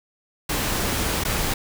pink noise with dropouts, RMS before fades -24 dBFS, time 0.49-1.54 s, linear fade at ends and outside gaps 5 ms, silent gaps 1.238-1.249 s, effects none

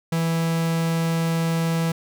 45% pulse tone, 164.81 Hz, E3, in tune, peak -20 dBFS, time 0.12-1.92 s, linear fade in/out 5 ms, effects none

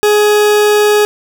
40% pulse tone, 418.5 Hz, G#4, 13 cents sharp, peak -6 dBFS, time 0.03-1.05 s, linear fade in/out 0 ms, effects none

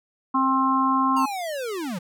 harmonic tone, 265 Hz, C4, 22 cents sharp, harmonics 1 / 3 / 4 / 5, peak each -23 / -29 / -20 / -30 dBFS, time 0.34-1.26 s, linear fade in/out 10 ms
square linear sweep, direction down, 948 to 160 Hz, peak -28 dBFS, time 1.16-1.99 s, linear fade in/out 10 ms
effects none

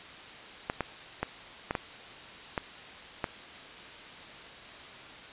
clicks, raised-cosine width 0.5 ms, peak -14 dBFS, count 7, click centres 0.699 / 0.807 / 1.23 / 1.709 / 1.752 / 2.578 / 3.242 s, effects white hiss -46 dBFS RMS until 5.32 s + resampled to 8000 Hz

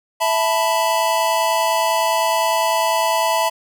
square chord, E suspended fourth, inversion none, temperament just, 659.3 / 879 / 988.9 Hz, E5 / A5 / B5, 0 / -2 / +2 cents, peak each -21 dBFS, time 0.2-3.5 s, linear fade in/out 20 ms, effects none

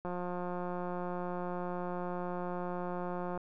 click train, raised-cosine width 1 ms, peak -25 dBFS, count 593, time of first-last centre 0.05-3.376 s, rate 178 Hz, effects none

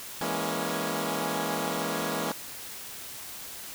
10% pulse chord, A# half-diminished seventh, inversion second, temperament equal with one note detuned, 164.81 / 207.7 / 236.3 / 277.2 Hz, E3 / G#3 / A#3 / C#4, 0 / 0 / +24 / 0 cents, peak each -26 dBFS, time 0.21-2.32 s, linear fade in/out 2 ms, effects white hiss -41 dBFS RMS until 3.74 s

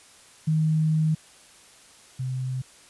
sine tone pair in turn, 156.9 / 129.33 Hz, D#3 / C3, +15 / -20 cents, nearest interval minor third, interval 335 cents, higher first, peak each -19 / -26 dBFS, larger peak first, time 0.47-1.15 / 2.19-2.62 s, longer first, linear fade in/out 10 ms, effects white hiss -52 dBFS RMS until 2.89 s + resampled to 24000 Hz

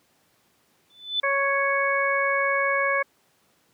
sine tone with exponential growth, 3505 Hz, A7, 7 cents flat, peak -19 dBFS, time 0.9-1.2 s, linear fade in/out 2 ms, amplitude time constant 65 ms
harmonic tone, 554.4 Hz, C#5, in tune, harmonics 1 / 2 / 3 / 4, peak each -26 / -26 / -26 / -26 dBFS, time 1.23-3.03 s, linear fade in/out 10 ms
effects pink hiss -64 dBFS RMS until 3.73 s + high-pass 150 Hz 12 dB/octave

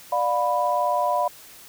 sine chord, B diminished, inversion first, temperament just, 592.7 / 711.2 / 987.8 Hz, D5 / F5 / B5, +16 / +31 / 0 cents, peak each -25 / -24 / -23 dBFS, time 0.12-1.28 s, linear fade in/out 5 ms, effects white hiss -46 dBFS RMS until 1.68 s

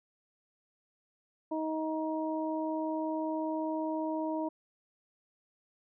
harmonic tone, 315.1 Hz, D#4, 22 cents sharp, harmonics 1 / 2 / 3, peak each -33 / -36 / -38 dBFS, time 1.51-4.49 s, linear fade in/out 10 ms, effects none

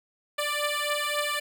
10% pulse beating tone pair, 587.3 / 591 Hz, D5 / D5, 0 / +11 cents, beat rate 3.7 Hz, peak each -21 dBFS, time 0.38-1.4 s, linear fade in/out 10 ms, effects none

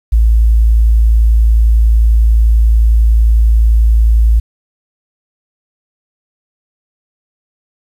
sine tone, 55.6 Hz, A1, 19 cents sharp, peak -5 dBFS, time 0.12-4.4 s, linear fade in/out 10 ms, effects 7-bit

